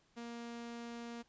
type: tone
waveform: sawtooth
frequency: 235.1 Hz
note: A#3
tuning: 15 cents sharp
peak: -40 dBFS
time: 0.16-1.23 s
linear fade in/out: 20 ms
effects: pink hiss -72 dBFS RMS until 1.28 s + resampled to 16000 Hz